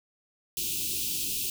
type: band-stop noise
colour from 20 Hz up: white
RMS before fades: -31 dBFS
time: 0.57-1.5 s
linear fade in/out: 2 ms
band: 410 to 2500 Hz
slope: 96 dB/octave
effects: none